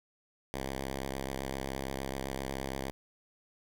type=tone with vibrato; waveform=5% pulse; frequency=67 Hz; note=C2; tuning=42 cents sharp; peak=-24 dBFS; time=0.54-2.91 s; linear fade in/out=0 ms; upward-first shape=sine; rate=8.2 Hz; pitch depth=37 cents each way; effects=none